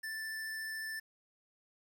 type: tone with vibrato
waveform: square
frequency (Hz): 1764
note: A6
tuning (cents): +4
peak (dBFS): -39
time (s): 0.03-1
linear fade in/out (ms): 10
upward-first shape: sine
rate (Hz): 14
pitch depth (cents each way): 8
effects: 11-bit